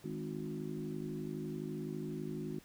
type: harmonic tone with a mistuned harmonic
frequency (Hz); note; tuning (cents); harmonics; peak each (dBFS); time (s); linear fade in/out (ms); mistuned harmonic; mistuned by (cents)
51.9; G#1; 0; 3 / 4 / 5 / 6 / 7; -43 / -44 / -46 / -46 / -44; 0.04-2.59; 5; 5; +21
effects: pink hiss -61 dBFS RMS until 2.64 s